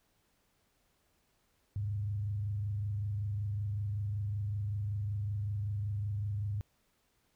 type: tone with frequency modulation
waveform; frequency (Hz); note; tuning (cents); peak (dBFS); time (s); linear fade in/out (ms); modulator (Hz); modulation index
sine; 102.3; G#2; -26; -32; 1.76-6.61; 0; 25.3; 0.37
effects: pink hiss -74 dBFS RMS until 7.35 s